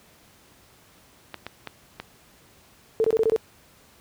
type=clicks; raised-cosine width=0.3 ms; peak=-17 dBFS; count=4; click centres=1.343 / 1.466 / 1.673 / 2 s
type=tone bursts; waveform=sine; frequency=444.8 Hz; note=A4; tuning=19 cents sharp; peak=-17 dBFS; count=6; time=3-3.362 s; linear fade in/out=0 ms; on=42 ms; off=22 ms
effects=pink hiss -55 dBFS RMS until 4 s + high-pass 60 Hz 12 dB/octave